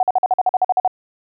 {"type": "tone bursts", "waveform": "sine", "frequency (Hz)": 742, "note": "F#5", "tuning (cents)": 5, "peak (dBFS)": -11, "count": 12, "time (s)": [0, 0.877], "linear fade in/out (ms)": 2, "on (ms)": 30, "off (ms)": 47, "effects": []}